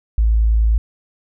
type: tone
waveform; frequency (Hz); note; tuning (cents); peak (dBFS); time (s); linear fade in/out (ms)
sine; 55; A1; 0; -11; 0.18-0.78; 0
effects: none